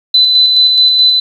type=tone with tremolo; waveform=sine; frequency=4012 Hz; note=B7; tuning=26 cents sharp; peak=-4 dBFS; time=0.14-1.2 s; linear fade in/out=5 ms; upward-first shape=square; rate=4.7 Hz; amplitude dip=30%; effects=7-bit